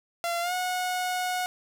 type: tone with pitch glide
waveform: sawtooth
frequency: 685 to 729.9 Hz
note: F5 to F#5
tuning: -34 to -24 cents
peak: -23 dBFS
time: 0.24-1.46 s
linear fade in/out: 0 ms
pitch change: +110 cents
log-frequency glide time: 0.41-0.53 s
effects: none